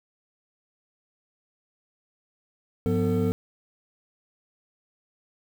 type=tone cluster; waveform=triangle; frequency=100.9 / 177.2 / 248.3 / 448.4 Hz; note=G#2 / F3 / B3 / A4; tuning=-49 / +25 / +9 / +33 cents; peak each=-25 dBFS; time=2.86-3.32 s; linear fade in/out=0 ms; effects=8-bit